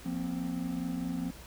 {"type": "chord", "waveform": "triangle", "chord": "F suspended fourth", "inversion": "none", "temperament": "equal with one note detuned", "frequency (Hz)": [174.61, 237, 261.6], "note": ["F3", "Bb3", "C4"], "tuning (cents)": [0, 29, 0], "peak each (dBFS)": [-34, -36, -33], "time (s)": [0.05, 1.31], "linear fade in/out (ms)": 10, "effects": ["added 60 Hz sine -51 dBFS peak until 1.46 s", "pink hiss -51 dBFS RMS until 1.46 s"]}